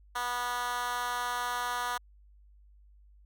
10% pulse tone with high-pass filter, 244.2 Hz, B3, 19 cents flat, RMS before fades -33 dBFS, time 0.15-1.98 s, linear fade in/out 10 ms, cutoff 1000 Hz, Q 1.7, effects added 50 Hz sine -55 dBFS peak until 3.25 s

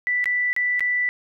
sine tone with dropouts, 1975.5 Hz, B6, in tune, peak -19 dBFS, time 0.07-1.09 s, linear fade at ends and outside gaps 0 ms, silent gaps 0.242-0.257 / 0.53-0.564 / 0.795-0.806 s, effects none

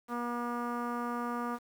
sawtooth tone with low-pass filter, 240 Hz, B3, 49 cents flat, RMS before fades -35 dBFS, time 0.08-1.59 s, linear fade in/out 50 ms, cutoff 1200 Hz, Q 4, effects 9-bit

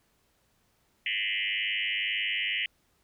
sine tone with frequency modulation, 2489 Hz, D#7, in tune, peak -27 dBFS, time 1.06-2.66 s, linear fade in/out 2 ms, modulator 102 Hz, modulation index 5.7, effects pink hiss -70 dBFS RMS until 3.03 s

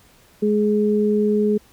sine tone pair together, 210 / 420 Hz, G#3 / G#4, +19 / +19 cents, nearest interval octave, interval 1200 cents, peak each -18 dBFS, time 0.42-1.58 s, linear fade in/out 10 ms, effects pink hiss -53 dBFS RMS until 1.72 s

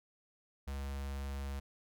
square tone with notch filter, 69 Hz, C#2, 7 cents flat, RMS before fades -40 dBFS, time 0.67-1.6 s, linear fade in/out 10 ms, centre 300 Hz, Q 1.5, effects none

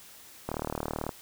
click train, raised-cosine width 1 ms, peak -17 dBFS, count 24, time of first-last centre 0.49-1.092 s, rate 38.2 Hz, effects white hiss -51 dBFS RMS until 1.21 s

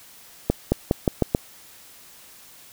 accelerating click train, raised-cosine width 2 ms, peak -4 dBFS, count 6, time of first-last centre 0.5-1.349 s, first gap 220 ms, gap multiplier 0.87, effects white hiss -48 dBFS RMS until 2.72 s

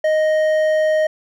triangle tone with hard clipping, 622 Hz, D#5, 1 cent flat, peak -15 dBFS, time 0.04-1.07 s, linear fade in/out 5 ms, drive 10 dB, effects none

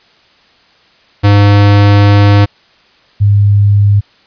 square / sine tone pair in turn, 101.8 / 101.8 Hz, G#2 / G#2, -34 / -34 cents, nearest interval unison, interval 0 cents, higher neither, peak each -4 dBFS, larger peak neither, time 1.23-2.46 / 3.2-4.01 s, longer first, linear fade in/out 20 ms, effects white hiss -47 dBFS RMS until 4.26 s + resampled to 11025 Hz

